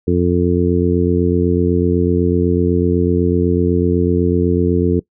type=harmonic tone; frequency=88 Hz; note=F2; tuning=14 cents sharp; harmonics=1 / 2 / 3 / 4 / 5; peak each=-18 / -18 / -18 / -18 / -18 dBFS; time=0.07-5 s; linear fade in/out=10 ms; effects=noise-tail reverb RT60 0.1 s tail -21 dB re dry